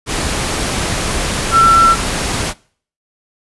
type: tone in noise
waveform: sine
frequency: 1346 Hz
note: E6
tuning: 36 cents sharp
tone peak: -6 dBFS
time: 1.51-1.96 s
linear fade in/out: 50 ms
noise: pink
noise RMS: -18 dBFS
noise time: 0.06-2.54 s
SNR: +9 dB
effects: noise-tail reverb RT60 0.5 s tail -23 dB re dry + resampled to 24000 Hz